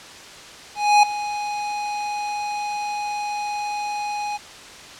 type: tone with ADSR envelope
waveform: square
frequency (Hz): 830.6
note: G#5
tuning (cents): 0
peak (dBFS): -10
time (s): 0.75-4.38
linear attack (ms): 280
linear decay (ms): 5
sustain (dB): -15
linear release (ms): 23
effects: white hiss -40 dBFS RMS until 4.99 s + low-pass 6000 Hz 12 dB/octave